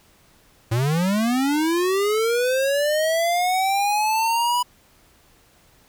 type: linear sweep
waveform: square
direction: up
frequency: 108.6 to 987.8 Hz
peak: -19 dBFS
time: 0.71-4.63 s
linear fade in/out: 10 ms
effects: pink hiss -56 dBFS RMS until 5.88 s